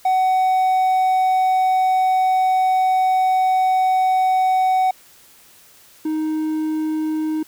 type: tone pair in turn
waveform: triangle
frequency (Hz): 750 / 312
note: F#5 / D#4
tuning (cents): +23 / +5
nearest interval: octave + minor third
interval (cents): 1518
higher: first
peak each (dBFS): -12 / -17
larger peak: first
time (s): 0.05-4.91 / 6.05-7.43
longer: first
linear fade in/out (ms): 5
effects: white hiss -49 dBFS RMS until 7.47 s